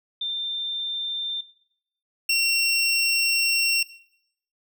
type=tone pair in turn; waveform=sine / 25% pulse; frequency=3586 / 2730 Hz; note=A7 / F7; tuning=+32 / -40 cents; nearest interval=perfect fourth; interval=472 cents; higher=first; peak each=-25 / -15 dBFS; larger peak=second; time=0.21-1.41 / 2.29-3.83 s; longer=second; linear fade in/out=5 ms; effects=noise-tail reverb RT60 0.7 s tail -17 dB re dry